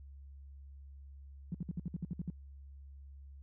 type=tone bursts; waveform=sine; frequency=171.7 Hz; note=F3; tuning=29 cents flat; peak=-34 dBFS; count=10; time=1.52-2.301 s; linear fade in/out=2 ms; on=25 ms; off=59 ms; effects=added 69 Hz sine -49 dBFS peak until 3.42 s